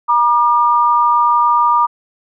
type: tone pair together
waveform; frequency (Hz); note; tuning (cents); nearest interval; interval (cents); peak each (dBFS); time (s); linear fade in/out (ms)
sine; 955 / 1201.8; A#5 / D6; +42 / +40; major third; 398; -12 / -12; 0.08-1.87; 20
effects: none